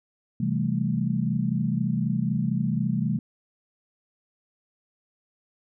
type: chord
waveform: sine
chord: A minor seventh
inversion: first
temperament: equal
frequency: 130.81 / 164.81 / 196 / 220 Hz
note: C3 / E3 / G3 / A3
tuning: 0 / 0 / 0 / 0 cents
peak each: -28 dBFS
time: 0.4-3.19 s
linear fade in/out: 5 ms
effects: none